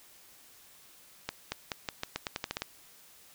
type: accelerating click train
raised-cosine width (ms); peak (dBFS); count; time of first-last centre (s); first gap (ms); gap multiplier
0.2; -15; 12; 1.29-2.62; 230; 0.86
effects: white hiss -57 dBFS RMS until 3.34 s